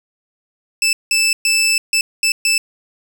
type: tone bursts at uneven times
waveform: 20% pulse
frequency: 2637 Hz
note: E7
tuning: in tune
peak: -8 dBFS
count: 6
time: 0.82-0.93 / 1.11-1.33 / 1.45-1.78 / 1.93-2.01 / 2.23-2.32 / 2.45-2.58 s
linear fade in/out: 2 ms
effects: none